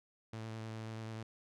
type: tone with vibrato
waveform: sawtooth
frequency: 111.1 Hz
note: A2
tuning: 17 cents sharp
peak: -38 dBFS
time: 0.33-1.23 s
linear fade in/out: 5 ms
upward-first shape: sine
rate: 9.4 Hz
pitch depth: 12 cents each way
effects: low-pass 7000 Hz 12 dB/octave